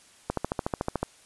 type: click train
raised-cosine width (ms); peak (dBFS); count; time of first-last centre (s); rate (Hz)
1; -12; 11; 0.3-1.03; 13.7
effects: white hiss -56 dBFS RMS until 1.25 s + resampled to 24000 Hz